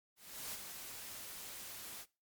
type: noise with ADSR envelope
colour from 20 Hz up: white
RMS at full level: -43 dBFS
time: 0.16-2.06 s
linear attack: 370 ms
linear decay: 35 ms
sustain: -5 dB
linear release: 52 ms
effects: noise-tail reverb RT60 0.3 s tail -21 dB re dry + MP3 96 kbps